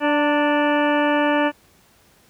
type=harmonic tone with a mistuned harmonic; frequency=293 Hz; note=D4; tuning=4 cents flat; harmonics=1 / 2 / 3 / 4 / 5 / 6 / 8 / 9 / 10; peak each=-20 / -21 / -23 / -29 / -29 / -26 / -32 / -35 / -34 dBFS; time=0-1.52 s; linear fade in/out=50 ms; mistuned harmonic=3; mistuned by=+31 cents; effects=pink hiss -55 dBFS RMS until 2.29 s + high-pass 60 Hz 12 dB/octave